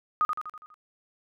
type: tone with echo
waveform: sine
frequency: 1242 Hz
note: D#6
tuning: 3 cents flat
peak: -20 dBFS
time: 0.21-0.25 s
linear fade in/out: 0 ms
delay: 82 ms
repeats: 6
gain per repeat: -5 dB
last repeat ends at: 0.742 s
effects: none